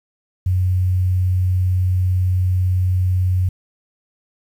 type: tone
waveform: sine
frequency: 91.8 Hz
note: F#2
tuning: 13 cents flat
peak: -14 dBFS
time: 0.46-3.49 s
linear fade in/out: 5 ms
effects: 8-bit